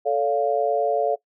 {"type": "chord", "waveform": "sine", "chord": "A augmented", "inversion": "none", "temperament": "equal with one note detuned", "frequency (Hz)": [440, 568.3, 698.5], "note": ["A4", "C#5", "E#5"], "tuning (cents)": [0, 43, 0], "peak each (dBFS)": -23, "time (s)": [0.05, 1.16], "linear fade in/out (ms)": 20, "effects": ["noise-tail reverb RT60 0.1 s tail -19 dB re dry"]}